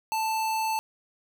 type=tone; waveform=square; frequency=882 Hz; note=A5; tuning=4 cents sharp; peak=-26 dBFS; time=0.12-0.79 s; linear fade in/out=0 ms; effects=none